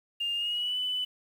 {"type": "tone with pitch glide", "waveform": "sine", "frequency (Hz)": [2811, 2995], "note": ["F7", "F#7"], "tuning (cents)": [11, 20], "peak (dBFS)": -27, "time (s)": [0.2, 1.05], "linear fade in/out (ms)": 10, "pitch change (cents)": 109, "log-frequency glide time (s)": [0.35, 0.77], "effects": ["tanh soft clip ceiling -23 dBFS", "9-bit"]}